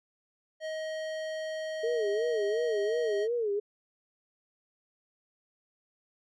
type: tone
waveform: square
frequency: 630 Hz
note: D#5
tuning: 21 cents sharp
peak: -34 dBFS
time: 0.6-3.28 s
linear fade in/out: 50 ms
type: tone with vibrato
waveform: sine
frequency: 440 Hz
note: A4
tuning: in tune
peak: -27 dBFS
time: 1.83-3.6 s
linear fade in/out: 10 ms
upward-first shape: sine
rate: 2.8 Hz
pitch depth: 160 cents each way
effects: low-pass 5000 Hz 12 dB/octave